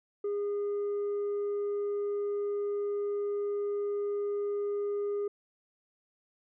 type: tone with tanh clipping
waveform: sine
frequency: 408.5 Hz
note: G#4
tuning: 29 cents flat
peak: -30 dBFS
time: 0.24-5.28 s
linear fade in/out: 5 ms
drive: 2 dB
effects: none